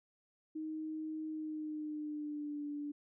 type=tone with pitch glide; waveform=sine; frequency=312.8 to 291.9 Hz; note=D#4 to D4; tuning=+9 to -10 cents; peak=-38 dBFS; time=0.55-2.92 s; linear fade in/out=10 ms; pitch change=-119 cents; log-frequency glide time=1.28-2.66 s; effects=none